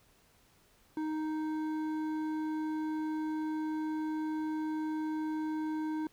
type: tone with hard clipping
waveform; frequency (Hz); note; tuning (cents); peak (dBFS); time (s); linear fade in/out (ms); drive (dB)
sine; 311.1; D#4; 0; -34; 0.97-6.07; 2; 9
effects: pink hiss -66 dBFS RMS until 6.12 s